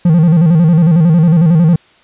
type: tone with vibrato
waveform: triangle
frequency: 165.5 Hz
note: E3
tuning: 7 cents sharp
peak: -3 dBFS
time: 0.05-1.76 s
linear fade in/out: 5 ms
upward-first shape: square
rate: 11 Hz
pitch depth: 99 cents each way
effects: white hiss -47 dBFS RMS until 2.03 s + resampled to 8000 Hz